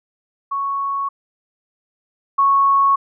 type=tone pair in turn; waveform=sine; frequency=1108.7 / 1104.8 Hz; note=C#6 / C#6; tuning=0 / -6 cents; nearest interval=unison; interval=6 cents; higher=first; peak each=-19 / -11 dBFS; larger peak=second; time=0.51-1.09 / 2.38-2.96 s; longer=neither; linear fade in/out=10 ms; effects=none